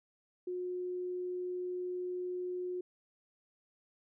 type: tone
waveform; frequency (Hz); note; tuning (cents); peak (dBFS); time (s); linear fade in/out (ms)
sine; 361.3; F#4; -41; -35; 0.47-2.81; 5
effects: none